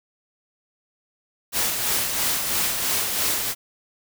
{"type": "noise with tremolo", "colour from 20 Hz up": "white", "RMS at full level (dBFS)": -22, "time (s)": [1.52, 3.55], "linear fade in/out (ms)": 50, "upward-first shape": "sine", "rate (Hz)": 3, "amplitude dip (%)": 40, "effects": []}